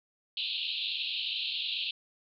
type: band-pass noise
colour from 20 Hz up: white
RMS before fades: -34 dBFS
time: 0.37-1.91 s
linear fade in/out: 2 ms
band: 2600 to 4200 Hz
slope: 96 dB/octave
effects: none

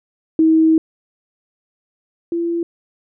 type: tone pair in turn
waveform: sine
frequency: 320 / 339 Hz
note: D#4 / E4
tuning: +49 / +49 cents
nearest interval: minor second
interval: 100 cents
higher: second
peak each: -9 / -17 dBFS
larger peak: first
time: 0.39-0.78 / 2.32-2.63 s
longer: first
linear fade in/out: 2 ms
effects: none

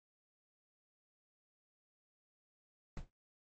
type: noise with exponential decay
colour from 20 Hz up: brown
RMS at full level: -36 dBFS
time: 2.97-3.1 s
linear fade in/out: 1 ms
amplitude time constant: 28 ms
effects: noise-tail reverb RT60 0.2 s tail -24 dB re dry + MP3 32 kbps

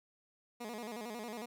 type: tone with vibrato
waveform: 15% pulse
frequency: 225.6 Hz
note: A3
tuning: 44 cents sharp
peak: -35 dBFS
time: 0.6-1.46 s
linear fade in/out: 10 ms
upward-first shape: square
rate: 11 Hz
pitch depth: 110 cents each way
effects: none

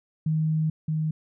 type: tone pair in turn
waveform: sine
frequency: 157 / 156.33 Hz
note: D#3 / D#3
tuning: +16 / +9 cents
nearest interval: unison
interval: 7 cents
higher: first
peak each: -21 / -23 dBFS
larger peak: first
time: 0.26-0.7 / 0.88-1.11 s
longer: first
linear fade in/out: 5 ms
effects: none

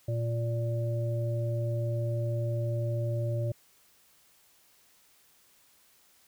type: harmonic tone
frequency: 116.54 Hz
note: A#2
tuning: in tune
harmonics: 1 / 3 / 5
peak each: -28 / -41 / -36 dBFS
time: 0.08-3.52 s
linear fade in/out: 5 ms
effects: white hiss -63 dBFS RMS until 6.27 s

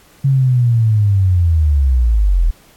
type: linear sweep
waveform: sine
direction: down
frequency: 138.7 to 38.47 Hz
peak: -9 dBFS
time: 0.24-2.51 s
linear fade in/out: 10 ms
effects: pink hiss -48 dBFS RMS until 2.76 s + AAC 64 kbps

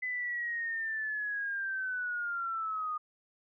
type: linear sweep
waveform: sine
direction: down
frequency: 2017 to 1223 Hz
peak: -32 dBFS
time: 0.02-2.98 s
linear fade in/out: 10 ms
effects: none

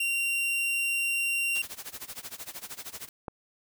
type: tone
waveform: 45% pulse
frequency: 2761 Hz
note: F7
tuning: 20 cents flat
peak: -26 dBFS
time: 0-1.62 s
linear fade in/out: 5 ms
type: noise with tremolo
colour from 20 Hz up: white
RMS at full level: -38 dBFS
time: 1.55-3.09 s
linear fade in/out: 2 ms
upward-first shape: sine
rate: 13 Hz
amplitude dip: 90%
type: click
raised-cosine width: 1 ms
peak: -21 dBFS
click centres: 3.282 s
effects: none

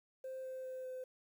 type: tone with pitch steps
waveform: sine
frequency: 523 / 519.7 / 516.4 / 513.1 Hz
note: C5 / C5 / C5 / C5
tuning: -1 / -12 / -23 / -34 cents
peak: -40 dBFS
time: 0.24-1.04 s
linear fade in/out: 5 ms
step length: 200 ms
effects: tanh soft clip ceiling -40 dBFS + 11-bit

